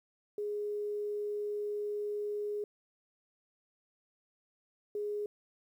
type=tone bursts at uneven times; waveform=sine; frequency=415.3 Hz; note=G#4; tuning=in tune; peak=-33 dBFS; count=2; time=0.38-2.64 / 4.95-5.26 s; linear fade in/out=2 ms; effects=11-bit